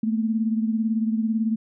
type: beating tone pair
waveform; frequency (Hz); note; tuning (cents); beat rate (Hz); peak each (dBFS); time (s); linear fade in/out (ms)
sine; 220 / 238; A3 / A#3; 0 / +36; 18; -21 / -28; 0.03-1.56; 5
effects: none